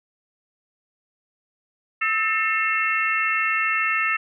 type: tone cluster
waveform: sine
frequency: 1303 / 1789 / 2156 / 2691 Hz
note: E6 / A6 / C#7 / E7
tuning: -20 / +28 / -49 / +35 cents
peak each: -25 dBFS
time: 2.01-4.17 s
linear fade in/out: 10 ms
effects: none